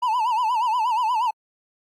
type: tone with vibrato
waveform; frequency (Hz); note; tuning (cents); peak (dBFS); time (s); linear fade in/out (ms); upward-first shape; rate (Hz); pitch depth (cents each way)
triangle; 932.3; A#5; 0; -17; 0.02-1.31; 10; sine; 8.4; 140
effects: AAC 64 kbps